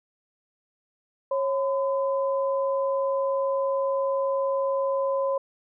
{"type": "tone pair together", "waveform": "sine", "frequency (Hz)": [546.3, 1015], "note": ["C#5", "B5"], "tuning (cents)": [-25, 47], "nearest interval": "major seventh", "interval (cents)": 1072, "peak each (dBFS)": [-23, -30], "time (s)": [1.31, 5.38], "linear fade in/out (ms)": 5, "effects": []}